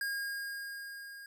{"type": "tone with level ramp", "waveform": "square", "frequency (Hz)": 1624, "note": "G#6", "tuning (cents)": -39, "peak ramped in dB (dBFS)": [-33, -47], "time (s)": [0.01, 1.26], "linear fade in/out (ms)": 2, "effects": []}